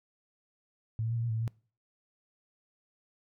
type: tone with pitch steps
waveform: sine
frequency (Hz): 111.2 / 113.6 / 117.3 / 115.1 / 118.1 / 111 / 112.2 / 115.6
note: A2 / A#2 / A#2 / A#2 / A#2 / A2 / A2 / A#2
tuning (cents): +19 / -44 / +11 / -22 / +23 / +16 / +34 / -14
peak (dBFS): -29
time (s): 0.99-1.478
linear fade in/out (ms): 0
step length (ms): 61
effects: noise-tail reverb RT60 0.4 s tail -23 dB re dry